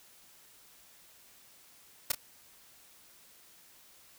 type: noise with echo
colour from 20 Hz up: white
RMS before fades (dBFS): -28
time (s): 2.1-2.12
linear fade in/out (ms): 5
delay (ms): 30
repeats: 1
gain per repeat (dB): -10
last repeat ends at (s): 2.15
effects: white hiss -59 dBFS RMS until 4.18 s